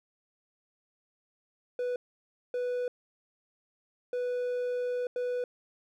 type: tone bursts at uneven times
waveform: triangle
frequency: 493.5 Hz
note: B4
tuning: 1 cent flat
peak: -27 dBFS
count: 4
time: 1.79-1.96 / 2.54-2.88 / 4.13-5.07 / 5.16-5.44 s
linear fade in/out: 2 ms
effects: none